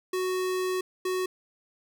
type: tone pair in turn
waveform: square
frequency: 370 / 370 Hz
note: F#4 / F#4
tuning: 0 / 0 cents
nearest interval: unison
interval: 0 cents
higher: neither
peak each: -27 dBFS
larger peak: neither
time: 0.13-0.81 / 1.05-1.26 s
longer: first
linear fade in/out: 5 ms
effects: none